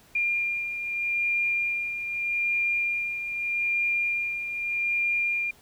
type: beating tone pair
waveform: sine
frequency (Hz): 2401 / 2401.81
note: D7 / D7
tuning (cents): +38 / +38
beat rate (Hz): 0.81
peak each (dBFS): -33 / -25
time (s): 0.15-5.51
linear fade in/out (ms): 5
effects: pink hiss -56 dBFS RMS until 5.61 s